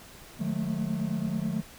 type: tone cluster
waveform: triangle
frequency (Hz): 151.6 / 180.5 / 215.3 / 224.6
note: D#3 / F#3 / A3 / A3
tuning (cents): -45 / -43 / -37 / +36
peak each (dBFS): -32 / -30 / -30 / -34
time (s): 0.39-1.62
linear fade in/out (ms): 20
effects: pink hiss -49 dBFS RMS until 1.78 s